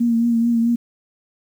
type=tone with vibrato; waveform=sine; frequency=233.1 Hz; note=A#3; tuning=in tune; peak=-14 dBFS; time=0-0.76 s; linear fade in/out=10 ms; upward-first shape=triangle; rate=4.6 Hz; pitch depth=38 cents each way; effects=8-bit